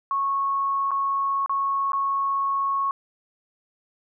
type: tone with dropouts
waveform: sine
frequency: 1101 Hz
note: C#6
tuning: 12 cents flat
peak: -21 dBFS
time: 0.11-2.91 s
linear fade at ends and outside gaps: 1 ms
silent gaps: 0.908-0.915 / 1.461-1.495 / 1.92-1.932 s
effects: none